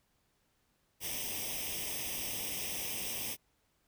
white noise with comb filter, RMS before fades -38 dBFS, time 1-3.37 s, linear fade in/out 50 ms, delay 0.35 ms, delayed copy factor +0.85, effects pink hiss -75 dBFS RMS until 3.87 s

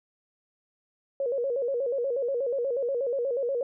sine tone with vibrato, 513 Hz, C5, 34 cents flat, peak -25 dBFS, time 1.2-3.63 s, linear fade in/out 2 ms, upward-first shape square, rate 8.3 Hz, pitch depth 120 cents each way, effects none

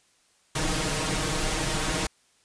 pink noise with comb filter, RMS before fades -27 dBFS, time 0.55-2.07 s, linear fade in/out 5 ms, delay 6.4 ms, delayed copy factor +0.95, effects white hiss -64 dBFS RMS until 2.44 s + resampled to 22050 Hz

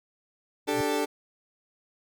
sine tone with exponential growth, 123.47 Hz, B2, in tune, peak -29 dBFS, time 0.66-0.81 s, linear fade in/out 0 ms, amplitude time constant 31 ms
30% pulse chord, D suspended fourth, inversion none, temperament equal, 293.7 / 392 / 440 Hz, D4 / G4 / A4, 0 / 0 / 0 cents, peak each -27 / -29 / -26 dBFS, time 0.67-1.06 s, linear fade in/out 20 ms
effects none

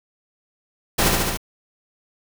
pink noise with echo, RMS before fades -18 dBFS, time 0.98-1.09 s, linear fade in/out 10 ms, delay 71 ms, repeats 4, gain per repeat -2 dB, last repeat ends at 1.374 s, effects none

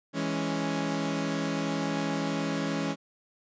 sawtooth chord, C# minor, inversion first, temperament equal, 164.81 / 207.7 / 277.2 Hz, E3 / G#3 / C#4, 0 / 0 / 0 cents, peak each -29 / -30 / -27 dBFS, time 0.13-2.96 s, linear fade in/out 50 ms, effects resampled to 16000 Hz

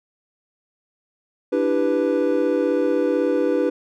triangle chord, E minor seventh, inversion third, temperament equal, 293.7 / 329.6 / 392 / 493.9 Hz, D4 / E4 / G4 / B4, 0 / 0 / 0 / 0 cents, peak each -21 / -23 / -22 / -19 dBFS, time 1.52-3.7 s, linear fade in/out 10 ms, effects none

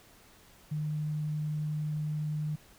sine tone, 151.9 Hz, D#3, 41 cents flat, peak -30 dBFS, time 0.71-2.56 s, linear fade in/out 10 ms, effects pink hiss -58 dBFS RMS until 2.78 s

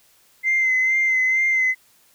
sine tone with vibrato, 2068 Hz, C7, 21 cents flat, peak -15 dBFS, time 0.43-1.75 s, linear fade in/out 50 ms, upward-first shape sine, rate 2.2 Hz, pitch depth 29 cents each way, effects tanh soft clip ceiling -12 dBFS + white hiss -57 dBFS RMS until 2.14 s

